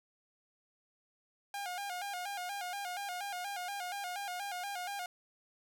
sawtooth tone with vibrato, 760 Hz, F#5, 46 cents sharp, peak -34 dBFS, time 1.54-5.06 s, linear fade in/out 2 ms, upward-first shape square, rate 4.2 Hz, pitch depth 99 cents each way, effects none

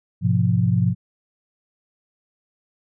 sine chord, F diminished, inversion first, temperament just, 104.77 / 125.72 / 174.61 Hz, Ab2 / Cb3 / F3, +16 / +31 / 0 cents, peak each -20 dBFS, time 0.21-0.95 s, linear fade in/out 50 ms, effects none

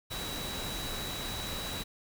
sine tone in noise, 3906 Hz, B7, 20 cents flat, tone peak -40 dBFS, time 0.1-1.84 s, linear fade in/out 20 ms, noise pink, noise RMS -38 dBFS, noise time 0.1-1.84 s, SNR -5 dB, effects none

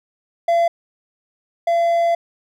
triangle tone pair in turn, 680 / 680 Hz, F5 / F5, -46 / -46 cents, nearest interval unison, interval 0 cents, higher neither, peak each -11 / -12 dBFS, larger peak first, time 0.48-0.68 / 1.67-2.15 s, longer second, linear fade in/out 5 ms, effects none

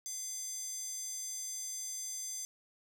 square tone with high-pass filter, 688 Hz, F5, 26 cents flat, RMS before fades -41 dBFS, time 0.06-2.45 s, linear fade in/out 0 ms, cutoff 6500 Hz, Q 5.3, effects none

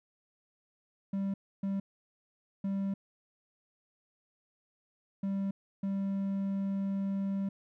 triangle tone bursts at uneven times, 196 Hz, G3, in tune, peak -28 dBFS, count 5, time 1.13-1.34 / 1.63-1.8 / 2.64-2.94 / 5.23-5.51 / 5.83-7.49 s, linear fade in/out 5 ms, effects none

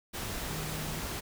sine tone in noise, 155.56 Hz, D#3, in tune, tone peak -39 dBFS, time 0.49-0.99 s, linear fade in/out 20 ms, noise pink, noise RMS -37 dBFS, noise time 0.13-1.21 s, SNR -5 dB, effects none

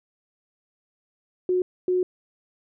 sine tone bursts at uneven times, 364.7 Hz, F#4, 25 cents flat, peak -19 dBFS, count 2, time 1.49-1.62 / 1.88-2.03 s, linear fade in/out 2 ms, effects none

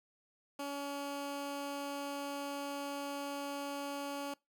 15% pulse tone, 282.7 Hz, C#4, 34 cents sharp, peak -32 dBFS, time 0.59-4.34 s, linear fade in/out 5 ms, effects noise-tail reverb RT60 0.2 s tail -23 dB re dry

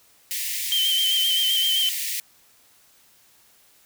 white high-pass noise, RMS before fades -28 dBFS, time 0.31-2.2 s, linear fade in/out 0 ms, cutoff 1800 Hz, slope 96 dB/octave
sine tone with vibrato, 3114 Hz, G7, 12 cents flat, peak -19 dBFS, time 0.72-1.89 s, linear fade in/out 0 ms, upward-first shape square, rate 7.7 Hz, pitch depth 30 cents each way
effects white hiss -57 dBFS RMS until 3.85 s

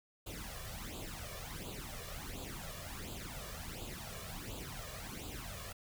pink noise with flanger, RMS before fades -45 dBFS, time 0.26-5.73 s, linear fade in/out 10 ms, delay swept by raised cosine 0.26 to 1.76 ms, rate 1.4 Hz, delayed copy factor +0.75, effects none

